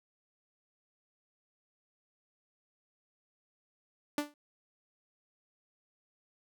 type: tone with exponential decay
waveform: sawtooth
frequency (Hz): 293.7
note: D4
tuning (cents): 0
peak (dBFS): -23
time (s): 4.18-4.34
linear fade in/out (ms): 2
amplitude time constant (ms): 33
effects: none